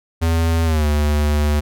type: tone with pitch glide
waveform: square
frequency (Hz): 82.41 to 74.27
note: E2 to D2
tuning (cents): 0 to +20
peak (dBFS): -15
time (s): 0.21-1.61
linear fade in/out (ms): 20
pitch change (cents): -180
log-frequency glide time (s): 0.64-0.86
effects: none